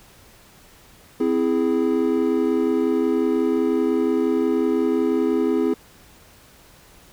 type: chord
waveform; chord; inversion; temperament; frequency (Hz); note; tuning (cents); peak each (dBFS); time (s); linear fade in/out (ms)
triangle; C augmented; none; equal with one note detuned; 258.9 / 329.6 / 415.3; C4 / E4 / G#4; -18 / 0 / 0; -20; 1.2-5.74; 5
effects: pink hiss -50 dBFS RMS until 7.12 s